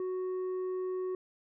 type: tone with tanh clipping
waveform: triangle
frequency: 370 Hz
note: F#4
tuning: in tune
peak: -33 dBFS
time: 0-1.15 s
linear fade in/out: 2 ms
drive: 9 dB
effects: none